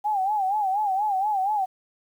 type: tone with vibrato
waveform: sine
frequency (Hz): 803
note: G5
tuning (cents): +41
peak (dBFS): -21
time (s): 0.04-1.66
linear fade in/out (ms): 20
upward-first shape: sine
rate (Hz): 4.2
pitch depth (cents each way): 120
effects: 9-bit

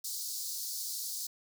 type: high-pass noise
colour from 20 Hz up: pink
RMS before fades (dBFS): -38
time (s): 0.04-1.27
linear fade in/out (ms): 5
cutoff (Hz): 4300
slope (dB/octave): 48
effects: none

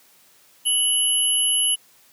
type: tone pair together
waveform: sine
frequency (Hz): 2962 / 11183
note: F#7 / F9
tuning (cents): +1 / +1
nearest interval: octave + major seventh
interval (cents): 2300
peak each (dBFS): -20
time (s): 0.65-1.76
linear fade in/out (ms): 20
effects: white hiss -55 dBFS RMS until 2.12 s + high-pass 100 Hz 12 dB/octave

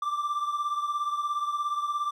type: beating tone pair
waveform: triangle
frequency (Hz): 1174.7 / 1191.7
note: D6 / D6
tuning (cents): 0 / +25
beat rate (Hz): 17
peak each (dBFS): -26 / -32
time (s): 0.02-2.11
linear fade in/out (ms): 5
effects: none

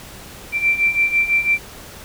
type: beating tone pair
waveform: sine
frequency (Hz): 2345 / 2351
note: D7 / D7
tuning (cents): -3 / +1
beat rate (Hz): 6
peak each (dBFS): -20 / -16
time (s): 0.52-1.59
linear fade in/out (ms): 50
effects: pink hiss -38 dBFS RMS until 2.04 s

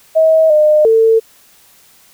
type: tone with pitch steps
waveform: sine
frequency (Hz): 639 / 608 / 448.5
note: D#5 / D#5 / A4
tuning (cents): +46 / -40 / +33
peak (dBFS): -6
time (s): 0.15-1.2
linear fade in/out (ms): 20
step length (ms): 350
effects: white hiss -47 dBFS RMS until 2.13 s

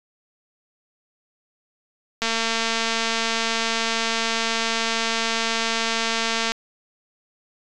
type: click train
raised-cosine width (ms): 0.2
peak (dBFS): -6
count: 977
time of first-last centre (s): 2.22-6.52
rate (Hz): 227
effects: resampled to 24000 Hz

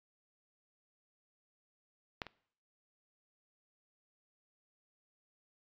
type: clicks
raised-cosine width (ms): 0.3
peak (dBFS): -20 / -30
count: 2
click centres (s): 2.218 / 2.267
effects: noise-tail reverb RT60 0.6 s tail -22 dB re dry + resampled to 16000 Hz

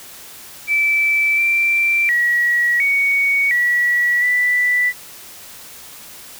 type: tone with pitch steps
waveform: sine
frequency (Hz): 2320 / 2350 / 1919 / 2235 / 1937 / 1975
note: D7 / D7 / A#6 / C#7 / B6 / B6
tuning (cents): -22 / +1 / +50 / +14 / -34 / 0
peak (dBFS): -13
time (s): 0.67-4.93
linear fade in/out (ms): 50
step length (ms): 710
effects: white hiss -38 dBFS RMS until 6.39 s

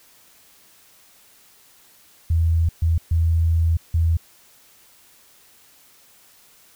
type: tone bursts at uneven times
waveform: sine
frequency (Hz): 82.41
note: E2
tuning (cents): 0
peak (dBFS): -15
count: 4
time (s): 2.3-2.69 / 2.82-2.98 / 3.11-3.77 / 3.94-4.17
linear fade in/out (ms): 5
effects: white hiss -53 dBFS RMS until 6.75 s

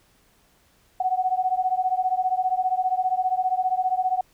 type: beating tone pair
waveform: sine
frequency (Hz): 737 / 752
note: F#5 / F#5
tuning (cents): -7 / +28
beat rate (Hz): 15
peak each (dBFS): -23 / -24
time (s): 1-4.21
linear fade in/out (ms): 5
effects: pink hiss -61 dBFS RMS until 4.33 s

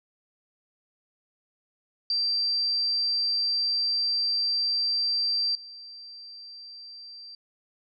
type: tone with level steps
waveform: sine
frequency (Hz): 4699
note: D8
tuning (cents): 0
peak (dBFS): -23 / -41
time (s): 2.1-7.35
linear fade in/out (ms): 2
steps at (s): 5.55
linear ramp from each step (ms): 2
effects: none

